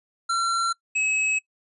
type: tone pair in turn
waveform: square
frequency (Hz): 1361 / 2569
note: F6 / E7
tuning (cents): -45 / -45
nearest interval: major seventh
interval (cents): 1100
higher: second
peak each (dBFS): -22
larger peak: neither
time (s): 0.29-0.73 / 0.95-1.39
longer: neither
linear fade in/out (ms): 10
effects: noise-tail reverb RT60 0.1 s tail -23 dB re dry + resampled to 24000 Hz